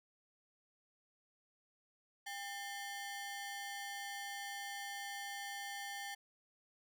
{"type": "ring-modulated tone", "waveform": "sawtooth", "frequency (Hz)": 1299, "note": "E6", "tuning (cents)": -26, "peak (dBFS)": -36, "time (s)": [2.26, 6.15], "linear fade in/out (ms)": 10, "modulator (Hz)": 498, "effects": []}